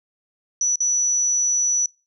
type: tone with dropouts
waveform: sine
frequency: 5920 Hz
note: F#8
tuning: in tune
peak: -17 dBFS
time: 0.61-1.86 s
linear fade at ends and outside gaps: 2 ms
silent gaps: 0.758-0.804 s
effects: noise-tail reverb RT60 0.3 s tail -26 dB re dry